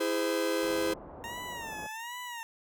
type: chord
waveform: 45% pulse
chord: E augmented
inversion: none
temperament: just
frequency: 329.6 / 412 / 515 Hz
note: E4 / G#4 / B#4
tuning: 0 / -14 / -28 cents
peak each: -32 / -34 / -31 dBFS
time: 0-0.94 s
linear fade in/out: 10 ms
type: low-pass noise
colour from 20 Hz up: white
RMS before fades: -46 dBFS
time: 0.63-1.87 s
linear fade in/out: 0 ms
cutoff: 880 Hz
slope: 24 dB/octave
type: tone with vibrato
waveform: 20% pulse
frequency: 919 Hz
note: A#5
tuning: 25 cents flat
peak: -33 dBFS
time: 1.24-2.43 s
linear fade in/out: 0 ms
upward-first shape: sine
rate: 1.3 Hz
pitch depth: 130 cents each way
effects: none